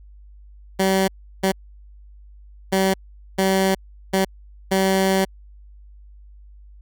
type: tone bursts at uneven times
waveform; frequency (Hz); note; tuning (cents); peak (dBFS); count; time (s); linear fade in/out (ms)
15% pulse; 191.4; G3; -41; -10; 6; 0.79-1.08 / 1.43-1.52 / 2.72-2.94 / 3.38-3.75 / 4.13-4.25 / 4.71-5.25; 10
effects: added 50 Hz sine -42 dBFS peak until 6.81 s